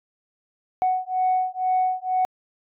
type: beating tone pair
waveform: sine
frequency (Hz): 741 / 743.1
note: F#5 / F#5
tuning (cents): +2 / +7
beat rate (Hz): 2.1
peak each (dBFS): -22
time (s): 0.82-2.25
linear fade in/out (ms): 0
effects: tanh soft clip ceiling -14 dBFS